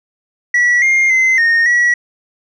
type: tone with pitch steps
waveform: sine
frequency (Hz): 1942 / 2120 / 2061 / 1845 / 1929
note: B6 / C7 / C7 / A#6 / B6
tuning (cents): -30 / +22 / -27 / -18 / -41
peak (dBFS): -6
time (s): 0.54-1.94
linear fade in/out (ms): 5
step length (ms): 280
effects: tanh soft clip ceiling -8 dBFS